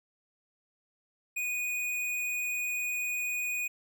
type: tone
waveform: square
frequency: 2473 Hz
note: D#7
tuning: 11 cents flat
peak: -31 dBFS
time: 1.36-3.68 s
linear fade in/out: 10 ms
effects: none